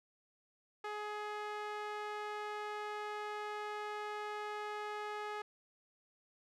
sawtooth tone with band-pass filter, 420 Hz, G#4, 19 cents sharp, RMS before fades -42 dBFS, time 0.84-5.42 s, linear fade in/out 5 ms, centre 1200 Hz, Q 0.88, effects none

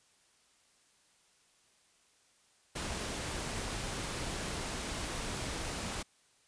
pink noise, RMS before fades -38 dBFS, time 2.75-6.03 s, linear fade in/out 10 ms, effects white hiss -68 dBFS RMS until 6.47 s + resampled to 22050 Hz

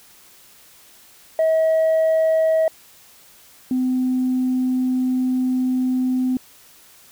sine tone pair in turn, 641 / 255.2 Hz, E5 / C4, -49 / -43 cents, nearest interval octave + major third, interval 1594 cents, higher first, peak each -12 / -16 dBFS, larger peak first, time 1.39-2.68 / 3.71-6.37 s, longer second, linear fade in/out 2 ms, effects tanh soft clip ceiling -13 dBFS + white hiss -49 dBFS RMS until 7.11 s

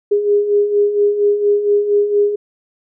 sine beating tone pair, 407.3 / 411.6 Hz, G#4 / G#4, -34 / -16 cents, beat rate 4.3 Hz, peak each -19 / -12 dBFS, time 0.11-2.36 s, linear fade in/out 10 ms, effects none

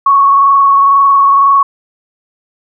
sine tone with frequency modulation, 1108.7 Hz, C#6, in tune, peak -4 dBFS, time 0.06-1.63 s, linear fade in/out 5 ms, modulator 22 Hz, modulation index 0.78, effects none

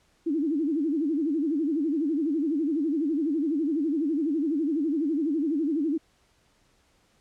sine tone with vibrato, 303.5 Hz, D#4, 43 cents flat, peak -23 dBFS, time 0.26-5.98 s, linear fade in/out 10 ms, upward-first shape sine, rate 12 Hz, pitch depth 180 cents each way, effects pink hiss -65 dBFS RMS until 7.2 s + low-pass 9000 Hz 12 dB/octave

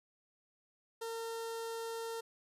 sawtooth tone with notch filter, 456.4 Hz, A#4, 37 cents flat, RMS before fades -41 dBFS, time 1.01-2.21 s, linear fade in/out 10 ms, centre 2300 Hz, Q 1.9, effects resampled to 32000 Hz + 12-bit

